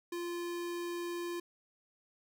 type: tone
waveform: square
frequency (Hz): 346.7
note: F4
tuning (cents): -13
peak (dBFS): -37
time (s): 0.12-1.4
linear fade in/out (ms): 5
effects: none